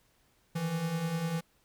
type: beating tone pair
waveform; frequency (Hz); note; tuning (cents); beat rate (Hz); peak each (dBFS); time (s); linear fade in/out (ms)
square; 156.6 / 166.6; D#3 / E3; +11 / +19; 10; -39 / -32; 0.55-1.41; 10
effects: pink hiss -69 dBFS RMS until 1.64 s